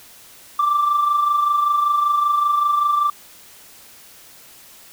sine tone with amplitude modulation, 1174.7 Hz, D6, in tune, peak -11 dBFS, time 0.59-3.1 s, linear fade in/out 5 ms, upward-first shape sine, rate 25.2 Hz, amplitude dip 55%, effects tanh soft clip ceiling -11 dBFS + white hiss -45 dBFS RMS until 4.92 s

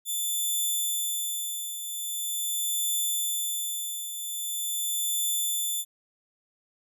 5% pulse tone with tremolo, 3520 Hz, A7, in tune, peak -17 dBFS, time 0.05-5.85 s, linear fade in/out 50 ms, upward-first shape triangle, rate 0.43 Hz, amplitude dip 65%, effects none

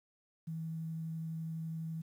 sine tone with vibrato, 161.8 Hz, E3, 32 cents flat, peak -37 dBFS, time 0.47-2.02 s, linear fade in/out 10 ms, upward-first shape triangle, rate 12 Hz, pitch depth 10 cents each way, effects 11-bit

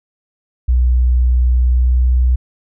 sine tone with pitch glide, 61.74 to 62.39 Hz, B1 to B1, 0 to +18 cents, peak -9 dBFS, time 0.68-2.36 s, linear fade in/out 10 ms, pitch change +18 cents, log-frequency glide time 1.64-2.04 s, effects none

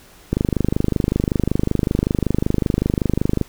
click train, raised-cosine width 3 ms, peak -4 dBFS, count 79, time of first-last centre 0.33-3.413 s, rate 25.3 Hz, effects pink hiss -47 dBFS RMS until 3.48 s

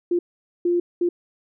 sine tone bursts at uneven times, 349.2 Hz, F4, in tune, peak -17 dBFS, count 3, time 0.11-0.19 / 0.65-0.8 / 1.01-1.09 s, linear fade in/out 5 ms, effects none

